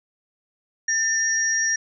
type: tone pair together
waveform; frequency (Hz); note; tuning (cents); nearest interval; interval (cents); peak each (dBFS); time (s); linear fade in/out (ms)
sine; 1796 / 5702; A6 / F8; +35 / +35; octave + minor sixth; 2000; -22; 0.88-1.76; 5
effects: none